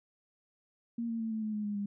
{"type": "tone with pitch steps", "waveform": "sine", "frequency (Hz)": [233.2, 228.5, 224, 219.5, 215.1, 210.8, 206.6, 202.4], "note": ["A#3", "A#3", "A3", "A3", "A3", "G#3", "G#3", "G#3"], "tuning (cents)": [1, -34, 31, -4, -39, 26, -9, -44], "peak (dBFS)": -32, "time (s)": [0.98, 1.86], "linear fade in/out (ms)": 5, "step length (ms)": 110, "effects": []}